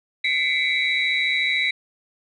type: tone cluster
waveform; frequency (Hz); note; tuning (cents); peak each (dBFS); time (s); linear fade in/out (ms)
sine; 2021 / 2186 / 2320 / 3893; B6 / C#7 / D7 / B7; +39 / -25 / -22 / -26; -24; 0.24-1.71; 5
effects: tanh soft clip ceiling -10 dBFS